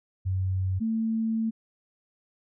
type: tone pair in turn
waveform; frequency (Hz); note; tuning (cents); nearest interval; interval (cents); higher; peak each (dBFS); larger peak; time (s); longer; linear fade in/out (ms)
sine; 94 / 223.6; F#2 / A3; +28 / +28; octave + minor third; 1500; second; -24; neither; 0.25-0.8 / 0.8-1.51; second; 20
effects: none